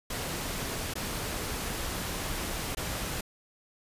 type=noise with dropouts; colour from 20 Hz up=pink; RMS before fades=-34 dBFS; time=0.1-3.21 s; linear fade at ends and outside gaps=5 ms; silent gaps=0.938-0.954 / 2.75-2.77 s; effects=resampled to 32000 Hz